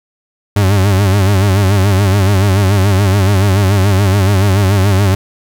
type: tone with vibrato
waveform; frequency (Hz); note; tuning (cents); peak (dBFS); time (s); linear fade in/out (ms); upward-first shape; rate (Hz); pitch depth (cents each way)
40% pulse; 98; G2; 0; -7; 0.56-5.15; 5; sine; 7; 93
effects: 8-bit